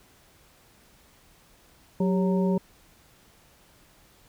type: harmonic tone with a mistuned harmonic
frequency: 185 Hz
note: F#3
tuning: in tune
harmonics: 1 / 2 / 3 / 5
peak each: -22 / -28 / -32 / -36 dBFS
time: 2-2.58 s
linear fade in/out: 5 ms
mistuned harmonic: 2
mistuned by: +110 cents
effects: pink hiss -58 dBFS RMS until 4.28 s